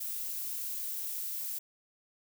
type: noise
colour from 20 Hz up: violet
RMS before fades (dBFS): -37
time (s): 0-1.59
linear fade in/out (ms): 10
effects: none